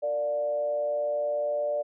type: tone with frequency modulation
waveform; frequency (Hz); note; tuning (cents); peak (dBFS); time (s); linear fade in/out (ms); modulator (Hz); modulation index
sine; 587.3; D5; 0; -25; 0.02-1.83; 20; 129; 0.44
effects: none